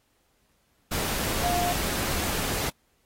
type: tone in noise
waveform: sine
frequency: 707 Hz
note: F5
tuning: 21 cents sharp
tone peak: -25 dBFS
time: 1.43-1.73 s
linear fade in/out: 10 ms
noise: pink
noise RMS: -29 dBFS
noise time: 0.91-2.7 s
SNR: +1 dB
effects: pink hiss -69 dBFS RMS until 3.05 s + AAC 48 kbps

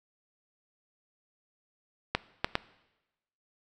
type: clicks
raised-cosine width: 0.3 ms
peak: -9 dBFS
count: 3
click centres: 2.15 / 2.445 / 2.554 s
effects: noise-tail reverb RT60 1.0 s tail -19 dB re dry

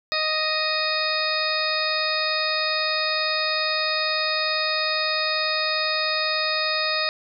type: harmonic tone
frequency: 622.3 Hz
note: D#5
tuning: in tune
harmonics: 1 / 2 / 3 / 4 / 6 / 7 / 8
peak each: -29 / -29 / -29 / -29 / -29 / -29 / -29 dBFS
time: 0.12-7.09 s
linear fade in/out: 0 ms
effects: none

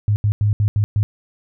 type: tone bursts at uneven times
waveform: sine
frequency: 104.2 Hz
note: G#2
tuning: 6 cents sharp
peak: -13 dBFS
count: 6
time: 0.08-0.16 / 0.24-0.32 / 0.41-0.53 / 0.6-0.68 / 0.76-0.84 / 0.96-1.03 s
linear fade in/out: 0 ms
effects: none

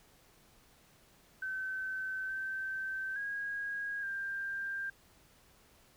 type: tone with pitch steps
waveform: sine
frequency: 1533 / 1550 / 1640 / 1589 Hz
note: G6 / G6 / G#6 / G6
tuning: -39 / -20 / -22 / +23 cents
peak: -35 dBFS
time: 1.42-4.9 s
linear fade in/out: 5 ms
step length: 870 ms
effects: pink hiss -64 dBFS RMS until 5.96 s

